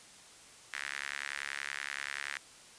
sawtooth tone with high-pass filter, 70.5 Hz, C#2, 30 cents sharp, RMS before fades -40 dBFS, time 0.73-2.38 s, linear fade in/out 5 ms, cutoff 1800 Hz, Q 3.5, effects white hiss -55 dBFS RMS until 2.78 s + resampled to 22050 Hz

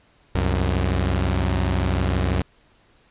sawtooth tone pair together, 65.8 / 92.2 Hz, C2 / F#2, +10 / -6 cents, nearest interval tritone, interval 584 cents, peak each -18 dBFS, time 0.35-2.42 s, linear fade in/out 0 ms, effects pink hiss -58 dBFS RMS until 3.1 s + resampled to 8000 Hz

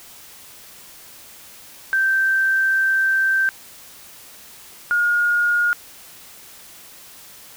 sine tone pair in turn, 1561 / 1429.1 Hz, G6 / F6, -8 / +39 cents, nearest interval major second, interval 153 cents, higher first, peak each -15 dBFS, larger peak neither, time 1.93-3.49 / 4.91-5.73 s, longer first, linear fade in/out 0 ms, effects white hiss -43 dBFS RMS until 7.56 s

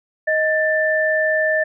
sine tone pair together, 626 / 1772.3 Hz, D#5 / A6, +10 / +12 cents, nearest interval octave + tritone, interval 1802 cents, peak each -18 dBFS, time 0.27-1.64 s, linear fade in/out 10 ms, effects none

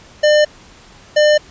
square tone bursts at uneven times, 600 Hz, D5, 37 cents sharp, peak -9 dBFS, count 2, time 0.23-0.45 / 1.16-1.38 s, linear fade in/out 10 ms, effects pink hiss -43 dBFS RMS until 1.5 s + resampled to 16000 Hz

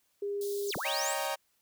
sine tone, 404.5 Hz, G#4, 46 cents flat, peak -31 dBFS, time 0.22-0.71 s, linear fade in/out 5 ms
white high-pass noise, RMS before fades -44 dBFS, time 0.41-1.27 s, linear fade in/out 2 ms, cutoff 3600 Hz, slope 48 dB/octave
sine linear two-way sweep, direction down then up, 8870 to 85.3 to 8870 Hz, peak -33 dBFS, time 0.66-1.16 s, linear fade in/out 50 ms, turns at 0.76 s
sawtooth chord, Eb dominant seventh, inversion third, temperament equal, 554.4 / 622.3 / 784 / 932.3 Hz, Db5 / Eb5 / G5 / Bb5, 0 / 0 / 0 / 0 cents, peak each -33 dBFS, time 0.84-1.36 s, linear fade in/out 20 ms
effects white hiss -73 dBFS RMS until 1.61 s

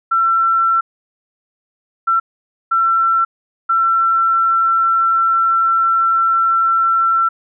sine tone bursts at uneven times, 1347 Hz, E6, 37 cents sharp, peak -11 dBFS, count 4, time 0.11-0.81 / 2.07-2.2 / 2.71-3.25 / 3.69-7.29 s, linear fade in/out 10 ms, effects none

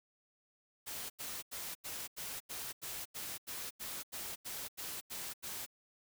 white noise bursts, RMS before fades -43 dBFS, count 15, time 0.86-5.664 s, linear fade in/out 20 ms, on 240 ms, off 86 ms, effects none

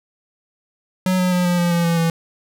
square tone with pitch steps, 185 / 182.14 / 179.32 / 176.54 / 173.81 / 171.12 / 168.47 / 165.87 Hz, F#3 / F#3 / F3 / F3 / F3 / F3 / E3 / E3, 0 / -27 / +46 / +19 / -8 / -35 / +38 / +11 cents, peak -16 dBFS, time 1.06-2.1 s, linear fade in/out 2 ms, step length 130 ms, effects none

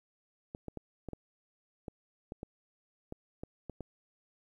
clicks, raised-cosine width 2 ms, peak -27 dBFS, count 12, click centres 0.549 / 0.683 / 0.773 / 1.087 / 1.133 / 1.882 / 2.321 / 2.431 / 3.124 / 3.435 / 3.697 / 3.807 s, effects 11-bit

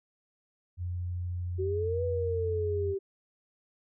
sine tone with pitch glide, 88.7 to 87.99 Hz, F2 to F2, +27 to +13 cents, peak -31 dBFS, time 0.77-2.95 s, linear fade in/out 50 ms, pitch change -14 cents, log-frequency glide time 1.68-2.77 s
sine exponential two-way sweep, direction up then down, 370 to 493.9 to 387.2 Hz, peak -29 dBFS, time 1.58-2.99 s, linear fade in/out 20 ms, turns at 2.04 s
effects none

